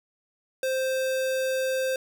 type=tone; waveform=square; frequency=523.3 Hz; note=C5; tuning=in tune; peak=-25 dBFS; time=0.63-1.96 s; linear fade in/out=2 ms; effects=10-bit